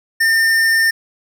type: tone with tanh clipping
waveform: sine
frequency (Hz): 1807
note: A6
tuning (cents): +46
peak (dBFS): -13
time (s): 0.2-0.91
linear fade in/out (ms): 10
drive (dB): 17
effects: none